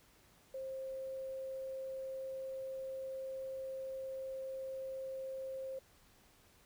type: tone with quantisation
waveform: sine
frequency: 530 Hz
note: C5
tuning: 22 cents sharp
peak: -40 dBFS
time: 0.54-5.79 s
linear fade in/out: 5 ms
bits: 11
effects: pink hiss -66 dBFS RMS until 6.65 s